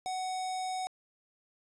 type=tone with notch filter; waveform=square; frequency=745 Hz; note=F#5; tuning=12 cents sharp; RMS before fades=-35 dBFS; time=0.06-0.87 s; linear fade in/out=0 ms; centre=1700 Hz; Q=0.85; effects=resampled to 22050 Hz + 12-bit